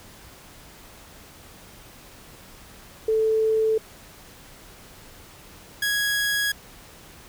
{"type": "tone pair in turn", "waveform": ["sine", "sawtooth"], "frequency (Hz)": [440, 1661.2], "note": ["A4", "G#6"], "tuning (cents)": [0, 0], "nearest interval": "octave + major seventh", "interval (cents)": 2300, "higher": "second", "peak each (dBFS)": [-18, -18], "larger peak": "neither", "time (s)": [[3.08, 3.78], [5.82, 6.52]], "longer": "neither", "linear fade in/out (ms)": 5, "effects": ["pink hiss -47 dBFS RMS until 7.28 s"]}